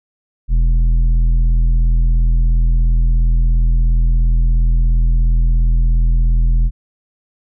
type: tone with tanh clipping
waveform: triangle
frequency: 41.46 Hz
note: E1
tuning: 11 cents sharp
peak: -11 dBFS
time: 0.48-6.71 s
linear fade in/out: 50 ms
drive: 12 dB
effects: none